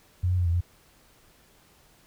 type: tone with pitch steps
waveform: sine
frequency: 90 / 91 / 88.8 / 84.4 / 87.7 Hz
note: F#2 / F#2 / F2 / E2 / F2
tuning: -47 / -28 / +29 / +41 / +8 cents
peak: -21 dBFS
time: 0.23-0.61 s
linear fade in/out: 10 ms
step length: 76 ms
effects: pink hiss -59 dBFS RMS until 2.06 s